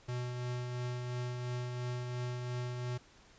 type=tone with tremolo; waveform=square; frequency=123.47 Hz; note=B2; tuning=in tune; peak=-35 dBFS; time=0.08-2.98 s; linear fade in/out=10 ms; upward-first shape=triangle; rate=2.9 Hz; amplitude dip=35%; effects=pink hiss -61 dBFS RMS until 3.38 s + resampled to 16000 Hz